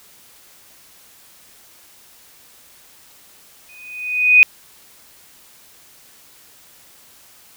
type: tone with exponential growth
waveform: sine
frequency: 2489 Hz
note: D#7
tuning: in tune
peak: -3 dBFS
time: 3.69-4.43 s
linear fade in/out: 0 ms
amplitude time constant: 160 ms
effects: white hiss -48 dBFS RMS until 7.56 s